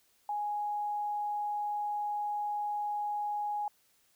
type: tone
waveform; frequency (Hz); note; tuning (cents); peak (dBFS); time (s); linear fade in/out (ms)
sine; 830.6; G#5; 0; -31; 0.29-3.68; 2
effects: white hiss -69 dBFS RMS until 4.15 s